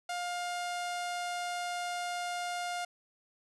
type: tone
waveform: sawtooth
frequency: 707 Hz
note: F5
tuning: 21 cents sharp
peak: -30 dBFS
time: 0.09-2.85 s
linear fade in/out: 5 ms
effects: resampled to 24000 Hz + 10-bit